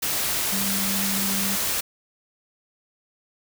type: tone in noise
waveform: sine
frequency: 196 Hz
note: G3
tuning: in tune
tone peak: -28 dBFS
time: 0.52-1.56 s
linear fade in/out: 10 ms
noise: white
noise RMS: -25 dBFS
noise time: 0.02-1.81 s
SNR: -6 dB
effects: none